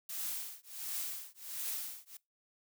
blue noise with tremolo, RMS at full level -37 dBFS, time 0.09-2.17 s, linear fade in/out 5 ms, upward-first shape triangle, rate 1.4 Hz, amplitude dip 100%, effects noise-tail reverb RT60 0.2 s tail -22 dB re dry

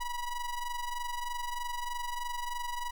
square ring-modulated tone, 488.6 Hz, B4, 19 cents flat, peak -31 dBFS, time 0-2.91 s, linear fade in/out 10 ms, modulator 477 Hz, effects none

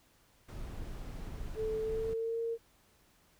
brown noise, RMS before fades -42 dBFS, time 0.48-2.14 s, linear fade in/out 10 ms
sine tone with pitch glide, 438 to 460 Hz, A4 to A#4, -8 to -23 cents, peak -32 dBFS, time 1.55-2.58 s, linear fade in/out 50 ms, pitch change +85 cents, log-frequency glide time 1.8-2.4 s
effects pink hiss -67 dBFS RMS until 3.39 s

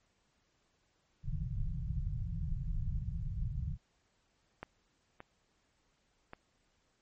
pink low-pass noise, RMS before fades -36 dBFS, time 1.23-3.78 s, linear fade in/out 50 ms, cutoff 170 Hz, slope 96 dB/octave
clicks, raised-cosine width 0.5 ms, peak -26 / -31 / -30 dBFS, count 3, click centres 4.63 / 5.204 / 6.334 s
effects pink hiss -75 dBFS RMS until 7.01 s + MP3 32 kbps

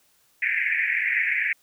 white band-pass noise, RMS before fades -24 dBFS, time 0.42-1.53 s, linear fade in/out 5 ms, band 1700 to 2400 Hz, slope 96 dB/octave, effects white hiss -63 dBFS RMS until 1.62 s

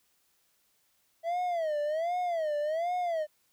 triangle tone with vibrato, 652 Hz, E5, 19 cents flat, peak -26 dBFS, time 1.23-3.27 s, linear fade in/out 50 ms, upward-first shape sine, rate 1.3 Hz, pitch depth 180 cents each way, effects white hiss -71 dBFS RMS until 3.52 s

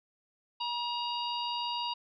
harmonic tone with a mistuned harmonic, 946 Hz, A#5, 25 cents sharp, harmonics 1 / 3 / 4 / 5, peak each -34 / -37 / -41 / -41 dBFS, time 0.6-1.94 s, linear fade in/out 10 ms, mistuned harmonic 1, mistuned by +25 cents, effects none

